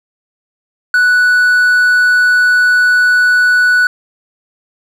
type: tone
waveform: triangle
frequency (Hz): 1480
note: F#6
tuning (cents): 0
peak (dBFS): -5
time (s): 0.94-3.87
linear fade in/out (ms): 2
effects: none